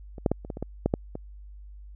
clicks, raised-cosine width 2 ms, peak -27 / -8 / -10 / -27 / -19 / -23 / -17 / -9 / -9 / -20 dBFS, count 10, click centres 0.182 / 0.262 / 0.316 / 0.449 / 0.502 / 0.571 / 0.626 / 0.86 / 0.939 / 1.154 s, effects added 50 Hz sine -42 dBFS peak until 1.95 s

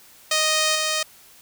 5% pulse tone with level steps, 622.3 Hz, D#5, in tune, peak -7 / -10 dBFS, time 0.31-1.03 s, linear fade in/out 5 ms, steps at 0.75 s, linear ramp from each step 5 ms, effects white hiss -50 dBFS RMS until 1.41 s

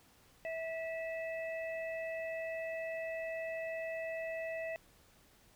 harmonic tone, 652 Hz, E5, 19 cents flat, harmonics 1 / 3 / 4, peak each -38 / -45 / -48 dBFS, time 0.45-4.76 s, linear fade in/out 0 ms, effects pink hiss -65 dBFS RMS until 5.55 s

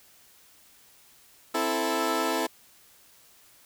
15% pulse chord, A minor, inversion first, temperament equal, 261.6 / 329.6 / 440 Hz, C4 / E4 / A4, 0 / 0 / 0 cents, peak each -25 / -22 / -23 dBFS, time 1.54-2.47 s, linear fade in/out 10 ms, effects white hiss -57 dBFS RMS until 3.65 s

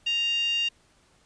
10% pulse tone with high-pass filter, 932.3 Hz, A#5, in tune, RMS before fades -26 dBFS, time 0.06-0.69 s, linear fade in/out 10 ms, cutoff 2800 Hz, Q 9.7, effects pink hiss -62 dBFS RMS until 1.25 s + resampled to 22050 Hz

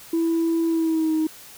sine tone with pitch glide, 330.5 to 314.5 Hz, E4 to D#4, +5 to +19 cents, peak -17 dBFS, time 0.13-1.27 s, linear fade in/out 5 ms, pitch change -86 cents, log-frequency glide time 0.67-1.14 s, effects tanh soft clip ceiling -16 dBFS + white hiss -44 dBFS RMS until 1.57 s

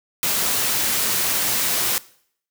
white noise, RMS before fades -21 dBFS, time 0.23-1.98 s, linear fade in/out 0 ms, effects noise-tail reverb RT60 0.6 s tail -20 dB re dry + high-pass 80 Hz 12 dB/octave

